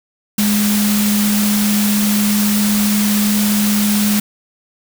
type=tone in noise; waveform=sine; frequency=207.7 Hz; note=G#3; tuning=in tune; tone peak=-13 dBFS; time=0.38-4.2 s; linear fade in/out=5 ms; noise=white; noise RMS=-20 dBFS; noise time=0.38-4.2 s; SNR=+4 dB; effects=none